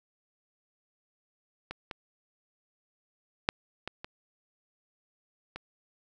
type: clicks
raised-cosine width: 0.3 ms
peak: -21 / -21 / -7 / -19 / -23 / -23 dBFS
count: 6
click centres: 1.71 / 1.912 / 3.489 / 3.876 / 4.045 / 5.56 s
effects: none